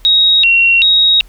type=tone with vibrato; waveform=sine; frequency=3218 Hz; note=G7; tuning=45 cents sharp; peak=-6 dBFS; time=0.05-1.21 s; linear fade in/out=0 ms; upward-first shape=square; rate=1.3 Hz; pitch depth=280 cents each way; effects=added 40 Hz sine -36 dBFS peak until 1.28 s + pink hiss -48 dBFS RMS until 1.28 s